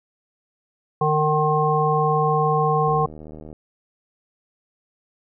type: harmonic tone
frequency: 152.8 Hz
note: D#3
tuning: 31 cents flat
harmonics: 1 / 3 / 5 / 7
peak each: -22 / -22 / -22 / -22 dBFS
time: 1.01-3.06 s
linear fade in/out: 5 ms
type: click train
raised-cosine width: 2 ms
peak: -26 dBFS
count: 51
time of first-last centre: 2.88-3.529 s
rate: 77.1 Hz
effects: none